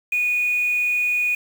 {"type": "tone with quantisation", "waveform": "sine", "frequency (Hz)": 2466, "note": "D#7", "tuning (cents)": -16, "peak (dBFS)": -18, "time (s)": [0.12, 1.35], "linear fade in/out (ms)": 5, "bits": 6, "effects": []}